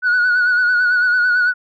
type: tone with vibrato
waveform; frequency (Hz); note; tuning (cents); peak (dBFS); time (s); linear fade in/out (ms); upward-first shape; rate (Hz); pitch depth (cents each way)
sine; 1468; F#6; -14; -10; 0.02-1.54; 50; sine; 9; 43
effects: tanh soft clip ceiling -10 dBFS